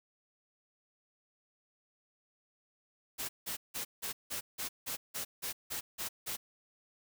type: noise bursts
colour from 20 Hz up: white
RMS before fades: -38 dBFS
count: 12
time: 3.18-6.37 s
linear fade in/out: 20 ms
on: 110 ms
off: 170 ms
effects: none